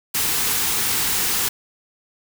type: band-stop noise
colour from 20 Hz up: white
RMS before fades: -21 dBFS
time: 0.14-1.49 s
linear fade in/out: 10 ms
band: 510 to 730 Hz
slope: 96 dB/octave
effects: none